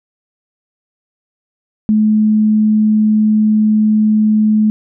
sine tone, 214.6 Hz, A3, 43 cents flat, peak -8 dBFS, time 1.89-4.7 s, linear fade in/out 0 ms, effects none

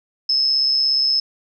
sine tone with amplitude modulation, 5200 Hz, E8, 24 cents flat, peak -12 dBFS, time 0.29-1.2 s, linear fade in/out 5 ms, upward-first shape sine, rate 137 Hz, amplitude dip 60%, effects none

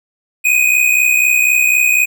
square tone pair together, 2471 / 2535 Hz, D#7 / D#7, -13 / +32 cents, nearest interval unison, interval 45 cents, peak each -12 / -15 dBFS, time 0.44-2.06 s, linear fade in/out 20 ms, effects none

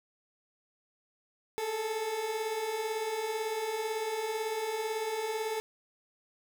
30% pulse beating tone pair, 423.8 / 441.8 Hz, G#4 / A4, +35 / +7 cents, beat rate 18 Hz, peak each -36 / -30 dBFS, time 1.58-5.6 s, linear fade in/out 0 ms, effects none

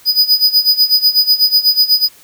square tone with tremolo, 4967 Hz, D#8, 4 cents flat, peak -6 dBFS, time 0.05-2.09 s, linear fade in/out 50 ms, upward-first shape sine, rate 8.1 Hz, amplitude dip 85%, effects white hiss -44 dBFS RMS until 2.23 s

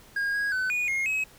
triangle tone with pitch steps, 1627 / 1647 / 1513 / 2457 / 2144 / 2556 Hz, G#6 / G#6 / F#6 / D#7 / C7 / D#7, -36 / -15 / +38 / -22 / +42 / +46 cents, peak -23 dBFS, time 0.16-1.24 s, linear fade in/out 5 ms, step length 180 ms, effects pink hiss -53 dBFS RMS until 1.38 s

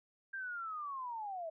sine linear sweep, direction down, 1600 to 626 Hz, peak -39 dBFS, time 0.33-1.5 s, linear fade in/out 10 ms, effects none

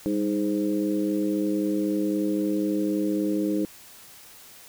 harmonic tone with a mistuned harmonic, 103.83 Hz, G#2, in tune, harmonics 2 / 3 / 4 / 5, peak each -29 / -24 / -32 / -33 dBFS, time 0.06-3.65 s, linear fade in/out 0 ms, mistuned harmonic 2, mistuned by -70 cents, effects white hiss -48 dBFS RMS until 4.68 s

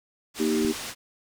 white low-pass noise, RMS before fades -36 dBFS, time 0.34-0.95 s, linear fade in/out 50 ms, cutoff 7300 Hz, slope 12 dB/octave
sine chord, Eb major, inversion second, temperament equal, 233.1 / 311.1 / 392 Hz, Bb3 / Eb4 / G4, 0 / 0 / 0 cents, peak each -26 dBFS, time 0.39-0.73 s, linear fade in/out 20 ms
click, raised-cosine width 5 ms, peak -23 dBFS, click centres 0.649 s
effects none

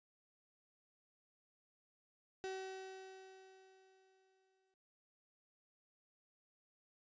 35% pulse tone with exponential decay, 380 Hz, F#4, 46 cents sharp, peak -39 dBFS, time 2.44-4.74 s, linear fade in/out 0 ms, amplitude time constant 500 ms, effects noise-tail reverb RT60 0.7 s tail -20 dB re dry + resampled to 16000 Hz

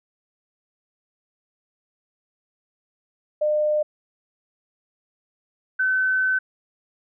sine tone pair in turn, 604 / 1522 Hz, D5 / F#6, +48 / +48 cents, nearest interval octave + major third, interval 1600 cents, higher second, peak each -18 dBFS, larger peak neither, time 3.41-3.83 / 5.79-6.39 s, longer second, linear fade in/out 10 ms, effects none

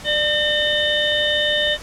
harmonic tone with a mistuned harmonic, 606 Hz, D#5, 46 cents flat, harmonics 1 / 3 / 5 / 6, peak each -22 / -22 / -22 / -22 dBFS, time 0.04-1.78 s, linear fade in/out 50 ms, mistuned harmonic 1, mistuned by -31 cents, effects pink hiss -37 dBFS RMS until 1.82 s + low-pass 9000 Hz 12 dB/octave

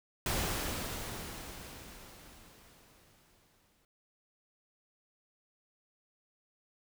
pink noise with exponential decay, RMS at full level -32 dBFS, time 0.26-3.85 s, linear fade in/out 2 ms, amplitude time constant 780 ms, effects none

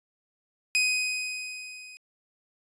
sawtooth tone with level ramp, 2504 Hz, D#7, 10 cents sharp, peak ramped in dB -17 to -41 dBFS, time 0.75-1.97 s, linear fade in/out 0 ms, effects resampled to 22050 Hz

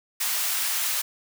white high-pass noise, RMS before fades -26 dBFS, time 0.2-1.02 s, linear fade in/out 10 ms, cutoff 950 Hz, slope 12 dB/octave, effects none

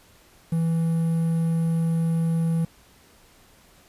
triangle tone with quantisation, 164.81 Hz, E3, in tune, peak -18 dBFS, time 0.52-2.65 s, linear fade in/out 5 ms, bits 8, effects pink hiss -55 dBFS RMS until 3.88 s + resampled to 32000 Hz

